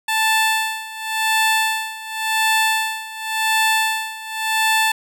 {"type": "tone with tremolo", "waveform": "15% pulse", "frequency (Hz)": 880, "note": "A5", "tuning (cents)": 0, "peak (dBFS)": -8, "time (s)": [0.08, 4.92], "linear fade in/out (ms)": 5, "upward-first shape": "sine", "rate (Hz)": 0.91, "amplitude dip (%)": 85, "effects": []}